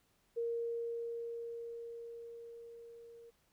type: tone with level ramp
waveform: sine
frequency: 466.2 Hz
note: A#4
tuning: in tune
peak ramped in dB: -33 to -53 dBFS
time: 0.36-3.31 s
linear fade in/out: 20 ms
effects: pink hiss -74 dBFS RMS until 3.52 s